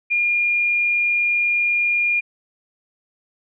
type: tone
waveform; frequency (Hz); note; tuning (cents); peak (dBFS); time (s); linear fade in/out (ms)
sine; 2416; D7; +48; -16; 0.1-2.21; 20
effects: none